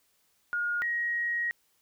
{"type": "tone pair in turn", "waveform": "sine", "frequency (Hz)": [1429, 1890.5], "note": ["F6", "A#6"], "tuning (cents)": [39, 24], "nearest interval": "perfect fourth", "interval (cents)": 485, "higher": "second", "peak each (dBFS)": -27, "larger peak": "neither", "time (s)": [[0.53, 0.82], [0.82, 1.51]], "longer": "second", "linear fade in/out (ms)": 0, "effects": ["white hiss -70 dBFS RMS until 1.81 s"]}